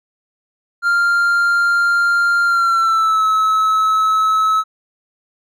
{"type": "tone with pitch glide", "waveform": "triangle", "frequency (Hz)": [1395, 1294.1], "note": ["F6", "E6"], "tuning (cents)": [-2, -32], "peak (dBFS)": -10, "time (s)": [0.82, 4.64], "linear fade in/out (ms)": 50, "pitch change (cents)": -130, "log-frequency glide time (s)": [2.45, 3.24], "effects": []}